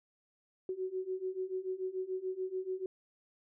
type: beating tone pair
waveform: sine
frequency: 370 / 376.9 Hz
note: F#4 / F#4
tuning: 0 / +32 cents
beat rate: 6.9 Hz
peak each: -39 / -37 dBFS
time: 0.69-2.86 s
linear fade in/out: 2 ms
effects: none